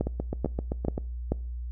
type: two click trains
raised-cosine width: 2 ms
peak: -16 / -12 dBFS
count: 8 / 4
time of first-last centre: 0.07-0.979 / 0.01-1.32 s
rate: 7.7 / 2.29 Hz
effects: noise-tail reverb RT60 0.5 s tail -24 dB re dry + added 60 Hz sine -32 dBFS peak until 1.71 s